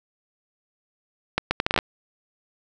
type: accelerating click train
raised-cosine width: 0.3 ms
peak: -4 dBFS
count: 9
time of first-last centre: 1.38-1.788 s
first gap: 130 ms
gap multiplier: 0.7
effects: none